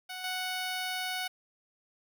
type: tone with level steps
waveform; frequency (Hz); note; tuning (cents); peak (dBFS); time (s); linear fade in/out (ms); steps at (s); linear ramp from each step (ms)
10% pulse; 740; F#5; 0; -30 / -24; 0.09-1.28; 10; 0.24; 2
effects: none